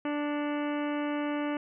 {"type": "harmonic tone with a mistuned harmonic", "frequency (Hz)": 293.7, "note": "D4", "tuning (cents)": 0, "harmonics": [1, 2, 3, 4, 5, 6, 7, 8, 9, 10], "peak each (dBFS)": [-30, -36, -40, -42, -44, -46, -47, -48, -49, -50], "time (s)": [0.05, 1.57], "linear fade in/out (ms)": 2, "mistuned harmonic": 8, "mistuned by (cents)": -52, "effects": []}